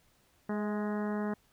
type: harmonic tone with a mistuned harmonic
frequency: 208.6 Hz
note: G#3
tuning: 8 cents sharp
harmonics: 1 / 2 / 3 / 4 / 5 / 6 / 7 / 8 / 9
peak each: -32 / -38 / -42 / -44 / -46 / -48 / -49 / -50 / -51 dBFS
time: 0.49-1.34 s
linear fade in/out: 5 ms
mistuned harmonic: 3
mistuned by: +29 cents
effects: pink hiss -68 dBFS RMS until 1.52 s